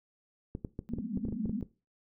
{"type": "clicks", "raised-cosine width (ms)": 3, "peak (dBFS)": -23, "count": 12, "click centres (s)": [0.551, 0.648, 0.791, 0.936, 0.986, 1.174, 1.252, 1.285, 1.325, 1.457, 1.495, 1.627]}
{"type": "band-pass noise", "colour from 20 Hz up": "pink", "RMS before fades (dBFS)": -36, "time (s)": [0.89, 1.61], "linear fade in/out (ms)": 0, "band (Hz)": [190, 250], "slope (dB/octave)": 96}
{"effects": ["noise-tail reverb RT60 0.3 s tail -18 dB re dry"]}